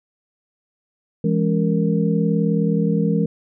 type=tone cluster; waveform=sine; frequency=167.6 / 206.7 / 277.9 / 463.9 Hz; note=E3 / G#3 / C#4 / A#4; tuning=+29 / -8 / +4 / -8 cents; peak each=-19 / -20 / -26 / -24 dBFS; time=1.24-3.26 s; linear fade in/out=5 ms; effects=none